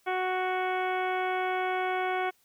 harmonic tone, 370 Hz, F#4, in tune, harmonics 1 / 2 / 3 / 4 / 5 / 6 / 7 / 8 / 9, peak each -32 / -30 / -37 / -36 / -43 / -37 / -48 / -51 / -48 dBFS, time 0.06-2.31 s, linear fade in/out 20 ms, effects white hiss -67 dBFS RMS until 2.44 s

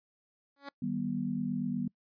10% pulse tone with exponential growth, 280.6 Hz, C#4, 21 cents sharp, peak -29 dBFS, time 0.56-0.69 s, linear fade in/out 5 ms, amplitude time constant 28 ms
sine chord, Eb augmented, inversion none, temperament just, 155.56 / 194.45 / 243.1 Hz, Eb3 / G3 / B3, 0 / -14 / -27 cents, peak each -38 / -35 / -33 dBFS, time 0.82-1.88 s, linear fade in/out 5 ms
effects noise-tail reverb RT60 0.1 s tail -25 dB re dry + resampled to 11025 Hz

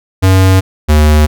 square tone pair in turn, 94.5 / 75.76 Hz, F#2 / D#2, +37 / -46 cents, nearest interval major third, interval 383 cents, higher first, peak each -5 dBFS, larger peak neither, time 0.22-0.61 / 0.88-1.27 s, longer neither, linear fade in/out 20 ms, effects none

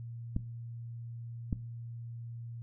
clicks, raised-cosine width 5 ms, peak -18 dBFS, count 2, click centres 0.364 / 1.528 s, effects noise-tail reverb RT60 0.4 s tail -18 dB re dry + added 117 Hz sine -40 dBFS peak until 2.62 s

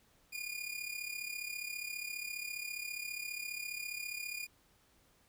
sawtooth tone with amplitude modulation, 2430 Hz, D#7, 42 cents flat, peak -33 dBFS, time 0.32-4.47 s, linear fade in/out 20 ms, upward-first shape sine, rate 34.8 Hz, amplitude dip 70%, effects pink hiss -69 dBFS RMS until 5.28 s

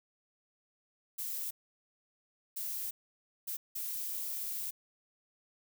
violet noise bursts at uneven times, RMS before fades -38 dBFS, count 4, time 1.18-1.51 / 2.56-2.91 / 3.47-3.57 / 3.75-4.71 s, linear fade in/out 10 ms, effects none

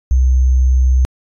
sine tone with sample-and-hold, 64 Hz, C2, 38 cents flat, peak -8 dBFS, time 0.11-1.05 s, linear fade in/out 0 ms, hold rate 6300 Hz, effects resampled to 24000 Hz

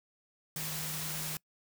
sine tone in noise, 155.56 Hz, D#3, in tune, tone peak -42 dBFS, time 0.56-1.37 s, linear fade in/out 2 ms, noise white, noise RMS -38 dBFS, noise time 0.56-1.37 s, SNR -7 dB, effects noise-tail reverb RT60 0.1 s tail -24 dB re dry

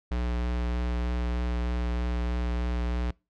square tone with vibrato, 60.1 Hz, B1, 46 cents flat, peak -27 dBFS, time 0.11-3.11 s, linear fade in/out 5 ms, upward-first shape sine, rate 3.2 Hz, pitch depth 12 cents each way, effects noise-tail reverb RT60 0.3 s tail -26 dB re dry + low-pass 4000 Hz 12 dB/octave

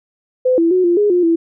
sine tone with pitch steps, 509 / 333.2 / 367.3 / 346.5 / 414.5 / 355.2 / 332.5 Hz, C5 / E4 / F#4 / F4 / G#4 / F4 / E4, -48 / +19 / -13 / -14 / -3 / +29 / +15 cents, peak -10 dBFS, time 0.45-1.36 s, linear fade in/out 10 ms, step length 130 ms, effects none

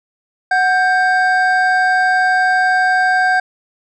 triangle tone pair together, 740 / 1578 Hz, F#5 / G6, 0 / +11 cents, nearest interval octave + minor second, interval 1311 cents, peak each -12 / -12 dBFS, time 0.51-3.4 s, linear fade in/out 5 ms, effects resampled to 22050 Hz

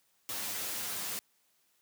white noise with comb filter, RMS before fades -37 dBFS, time 0.29-1.19 s, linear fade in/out 0 ms, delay 9.8 ms, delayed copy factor +0.8, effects white hiss -72 dBFS RMS until 1.81 s + high-pass 100 Hz 12 dB/octave

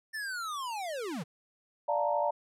square linear sweep, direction down, 1802 to 129.9 Hz, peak -35 dBFS, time 0.13-1.24 s, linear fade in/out 20 ms
sine chord, Bb major seventh, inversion first, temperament equal, 587.3 / 698.5 / 880 / 932.3 Hz, D5 / F5 / A5 / Bb5, 0 / 0 / 0 / 0 cents, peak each -30 / -33 / -34 / -32 dBFS, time 1.88-2.31 s, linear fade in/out 10 ms
effects low-pass 12000 Hz 12 dB/octave

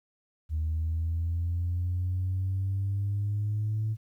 sine exponential sweep, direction up, 77.6 to 110.1 Hz, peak -25 dBFS, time 0.49-3.97 s, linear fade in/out 50 ms, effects tanh soft clip ceiling -23 dBFS + 11-bit

